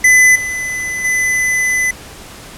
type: tone with level steps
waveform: square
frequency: 2010 Hz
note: B6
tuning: 30 cents sharp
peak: -6 / -19 / -13 dBFS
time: 0.04-1.91 s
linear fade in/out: 5 ms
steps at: 0.35 / 1.04 s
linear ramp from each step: 10 ms
effects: pink hiss -34 dBFS RMS until 2.57 s + low-pass 12000 Hz 12 dB/octave